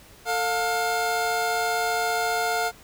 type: tone pair together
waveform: 25% pulse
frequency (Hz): 447.7 / 709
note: A4 / F5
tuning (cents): +30 / +26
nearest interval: minor sixth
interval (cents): 796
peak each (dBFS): -25 / -20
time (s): 0.25-2.72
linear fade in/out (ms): 50
effects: pink hiss -50 dBFS RMS until 2.83 s